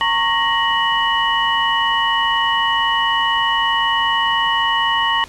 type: tone cluster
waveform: sine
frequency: 919 / 1099 / 1881 / 2946 Hz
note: A#5 / C#6 / A#6 / F#7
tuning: -25 / -15 / +15 / -8 cents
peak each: -20 dBFS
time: 0.01-5.24 s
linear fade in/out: 0 ms
effects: pink hiss -41 dBFS RMS until 5.28 s + low-pass 9000 Hz 12 dB/octave